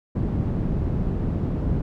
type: low-pass noise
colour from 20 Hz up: white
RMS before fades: -24 dBFS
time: 0.15-1.82 s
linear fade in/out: 10 ms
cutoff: 180 Hz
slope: 12 dB/octave
effects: none